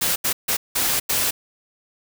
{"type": "noise bursts at uneven times", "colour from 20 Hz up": "white", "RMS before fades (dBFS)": -21, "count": 5, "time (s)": [[0.01, 0.16], [0.24, 0.33], [0.48, 0.57], [0.75, 1], [1.09, 1.31]], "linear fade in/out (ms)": 10, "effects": []}